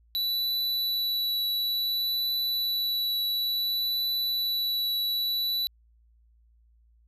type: tone with vibrato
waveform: square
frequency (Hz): 3951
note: B7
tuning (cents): 0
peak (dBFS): -26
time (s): 0.15-5.67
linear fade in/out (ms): 0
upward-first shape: triangle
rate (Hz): 0.57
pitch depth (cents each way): 9
effects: added 57 Hz sine -58 dBFS peak until 7.07 s